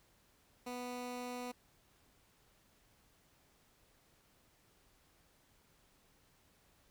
15% pulse tone, 246.9 Hz, B3, in tune, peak -35 dBFS, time 0.66-1.52 s, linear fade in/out 10 ms, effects pink hiss -70 dBFS RMS until 6.9 s

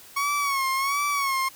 30% pulse tone with vibrato, 1108.7 Hz, C#6, in tune, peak -20 dBFS, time 0.16-1.49 s, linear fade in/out 10 ms, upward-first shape sine, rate 1.4 Hz, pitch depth 76 cents each way, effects white hiss -48 dBFS RMS until 1.55 s

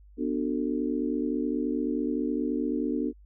sine chord, B minor seventh, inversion none, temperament just, 246.9 / 296.3 / 370.4 / 444.5 Hz, B3 / D4 / F#4 / A4, 0 / +15 / +2 / +18 cents, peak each -30 / -29 / -34 / -35 dBFS, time 0.17-3.13 s, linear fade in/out 50 ms, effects added 50 Hz sine -50 dBFS peak until 3.25 s

